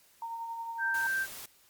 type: tone with tremolo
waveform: sine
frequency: 920 Hz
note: A#5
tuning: 23 cents flat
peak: -34 dBFS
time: 0.22-1.07 s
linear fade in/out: 2 ms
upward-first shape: triangle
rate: 11 Hz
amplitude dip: 40%
type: tone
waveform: sine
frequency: 1568 Hz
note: G6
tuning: in tune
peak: -28 dBFS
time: 0.78-1.27 s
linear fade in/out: 50 ms
type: noise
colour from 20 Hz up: white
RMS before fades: -44 dBFS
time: 0.94-1.46 s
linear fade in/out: 5 ms
effects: white hiss -63 dBFS RMS until 1.69 s + Opus 48 kbps